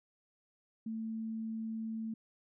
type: tone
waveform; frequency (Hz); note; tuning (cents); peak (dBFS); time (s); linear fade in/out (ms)
sine; 222.7; A3; +21; -36; 0.86-2.14; 5
effects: none